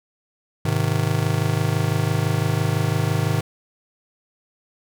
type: chord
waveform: square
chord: Ab major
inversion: none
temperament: just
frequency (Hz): 103.83 / 129.78 / 155.74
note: Ab2 / C3 / Eb3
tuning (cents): 0 / -14 / +2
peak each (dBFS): -24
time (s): 0.65-3.41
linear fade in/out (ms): 5
effects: none